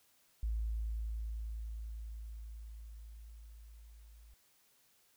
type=tone with level ramp; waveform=sine; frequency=55 Hz; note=A1; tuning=in tune; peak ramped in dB=-32 to -55 dBFS; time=0.43-4.34 s; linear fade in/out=0 ms; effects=white hiss -70 dBFS RMS until 5.16 s